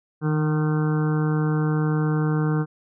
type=harmonic tone with a mistuned harmonic; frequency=153.1 Hz; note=D#3; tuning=28 cents flat; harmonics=1 / 2 / 3 / 5 / 6 / 7 / 8 / 9 / 10; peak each=-20 / -27 / -30 / -38 / -41 / -39 / -39 / -38 / -39 dBFS; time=0.21-2.66 s; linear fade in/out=50 ms; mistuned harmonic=1; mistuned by=+21 cents; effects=none